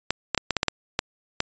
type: clicks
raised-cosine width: 0.2 ms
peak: -4 dBFS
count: 9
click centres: 0.106 / 0.347 / 0.377 / 0.507 / 0.567 / 0.631 / 0.683 / 0.991 / 1.404 s
effects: resampled to 16000 Hz